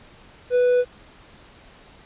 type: tone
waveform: triangle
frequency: 493.9 Hz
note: B4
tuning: in tune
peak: -13 dBFS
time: 0.5-0.85 s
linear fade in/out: 50 ms
effects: pink hiss -49 dBFS RMS until 2.05 s + resampled to 8000 Hz